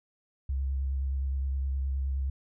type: tone with vibrato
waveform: sine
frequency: 67.4 Hz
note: C#2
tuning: 48 cents flat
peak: -27 dBFS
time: 0.49-2.3 s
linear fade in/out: 5 ms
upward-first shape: triangle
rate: 9.6 Hz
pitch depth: 33 cents each way
effects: none